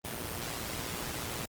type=noise with amplitude modulation; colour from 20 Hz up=pink; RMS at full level=-34 dBFS; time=0.04-1.46 s; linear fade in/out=10 ms; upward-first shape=sine; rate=117 Hz; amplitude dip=65%; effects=high-pass 60 Hz 12 dB/octave + Opus 24 kbps